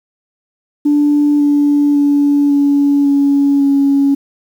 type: tone with pitch steps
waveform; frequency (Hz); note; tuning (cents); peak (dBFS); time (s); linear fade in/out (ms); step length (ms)
sine; 292.6 / 289.7 / 286.9 / 284.1 / 281.3 / 278.6; D4 / D4 / D4 / C#4 / C#4 / C#4; -6 / -24 / -40 / +43 / +26 / +9; -7; 0.85-4.15; 10; 550
effects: tanh soft clip ceiling -4 dBFS + 7-bit